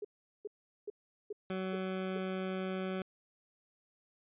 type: tone bursts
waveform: sine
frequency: 415.3 Hz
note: G#4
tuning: in tune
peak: -37 dBFS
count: 6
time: 0.02-2.182 s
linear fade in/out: 5 ms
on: 27 ms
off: 400 ms
type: tone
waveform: 20% pulse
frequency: 187.9 Hz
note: F#3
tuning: 27 cents sharp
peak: -30 dBFS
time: 1.5-3.02 s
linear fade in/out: 2 ms
effects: resampled to 8000 Hz